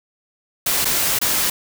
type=noise with dropouts; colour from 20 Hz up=white; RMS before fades=-19 dBFS; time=0.66-1.5 s; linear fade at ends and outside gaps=5 ms; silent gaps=0.847-0.853 / 1.189-1.214 s; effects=none